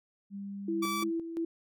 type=tone with pitch glide; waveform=sine; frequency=199.2 to 211 Hz; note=G3 to G#3; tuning=+28 to +28 cents; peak=-37 dBFS; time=0.3-1.12 s; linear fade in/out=50 ms; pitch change=+100 cents; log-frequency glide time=0.87-1.01 s
type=tone with tremolo; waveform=sine; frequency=331.6 Hz; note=E4; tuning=10 cents sharp; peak=-29 dBFS; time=0.68-1.45 s; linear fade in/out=5 ms; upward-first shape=square; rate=2.9 Hz; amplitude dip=60%
type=tone; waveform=sawtooth; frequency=1156 Hz; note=D6; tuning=28 cents flat; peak=-28 dBFS; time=0.82-1.04 s; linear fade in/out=10 ms
effects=none